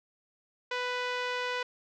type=tone with low-pass filter; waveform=5% pulse; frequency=495.8 Hz; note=B4; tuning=7 cents sharp; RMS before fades=-33 dBFS; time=0.71-1.63 s; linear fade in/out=5 ms; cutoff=2500 Hz; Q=0.58; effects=none